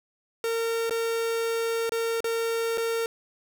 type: tone with dropouts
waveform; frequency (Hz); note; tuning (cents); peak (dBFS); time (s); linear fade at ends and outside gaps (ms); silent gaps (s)
45% pulse; 457.9; A#4; -31; -25; 0.44-3.06; 1; 0.896-0.908 / 1.894-1.92 / 2.205-2.243 / 2.775-2.78
effects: none